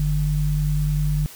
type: tone pair together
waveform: sine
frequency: 46.72 / 150 Hz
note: F#1 / D3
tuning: +18 / +37 cents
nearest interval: octave + minor sixth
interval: 2019 cents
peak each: -22 / -20 dBFS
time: 0-1.26 s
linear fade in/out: 0 ms
effects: white hiss -42 dBFS RMS until 1.35 s